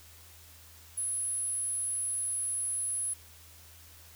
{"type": "tone", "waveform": "sine", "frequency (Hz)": 10690, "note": "E9", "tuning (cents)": 23, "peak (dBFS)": -30, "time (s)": [0.97, 3.14], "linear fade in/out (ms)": 10, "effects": ["added 82 Hz sine -56 dBFS peak until 4.15 s", "white hiss -55 dBFS RMS until 4.15 s"]}